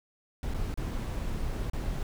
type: noise with dropouts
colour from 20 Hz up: brown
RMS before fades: -32 dBFS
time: 0.43-2.03 s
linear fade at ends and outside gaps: 1 ms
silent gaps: 0.538-0.544 / 0.741-0.774 / 1.699-1.733 s
effects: none